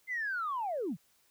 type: linear sweep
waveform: sine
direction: down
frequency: 2093 to 128.9 Hz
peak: -31 dBFS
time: 0.07-0.97 s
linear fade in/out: 50 ms
effects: tanh soft clip ceiling -27 dBFS + white hiss -69 dBFS RMS until 1.3 s